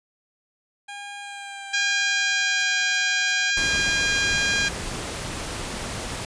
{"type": "tone with pitch glide", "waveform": "15% pulse", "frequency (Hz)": [810, 751.4], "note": ["G#5", "F#5"], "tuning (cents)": [-43, 26], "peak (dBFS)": -28, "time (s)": [0.88, 3.51], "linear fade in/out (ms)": 10, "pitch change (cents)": -131, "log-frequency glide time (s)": [1.21, 2.8]}
{"type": "harmonic tone", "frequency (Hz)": 809, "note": "G#5", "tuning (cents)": -46, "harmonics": [2, 3, 4, 5, 6, 7, 8, 9], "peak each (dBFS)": [-23, -27, -29, -31, -33, -34, -35, -36], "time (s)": [1.73, 4.69], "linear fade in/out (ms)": 10}
{"type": "noise bursts", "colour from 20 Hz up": "violet", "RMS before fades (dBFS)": -40, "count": 3, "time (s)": [2.59, 3.316], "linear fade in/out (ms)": 10, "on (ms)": 42, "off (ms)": 300}
{"type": "noise", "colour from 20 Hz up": "pink", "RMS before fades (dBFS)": -31, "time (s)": [3.57, 6.25], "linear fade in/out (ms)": 2}
{"effects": ["resampled to 22050 Hz"]}